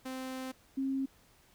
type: tone pair in turn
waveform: sawtooth / sine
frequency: 260 / 268.7 Hz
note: C4 / C4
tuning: -11 / +46 cents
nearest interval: minor second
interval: 57 cents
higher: second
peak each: -34 / -30 dBFS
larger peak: second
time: 0.05-0.52 / 0.77-1.06 s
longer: first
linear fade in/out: 10 ms
effects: pink hiss -64 dBFS RMS until 1.54 s